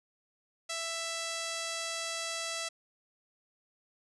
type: tone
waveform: 5% pulse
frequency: 662 Hz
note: E5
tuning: 7 cents sharp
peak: -23 dBFS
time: 0.69-2.69 s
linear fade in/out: 10 ms
effects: resampled to 24000 Hz